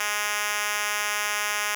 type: tone with high-pass filter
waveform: 5% pulse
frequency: 208 Hz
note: G#3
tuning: 3 cents sharp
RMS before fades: -27 dBFS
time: 0-1.75 s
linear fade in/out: 5 ms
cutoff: 1000 Hz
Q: 0.52
effects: none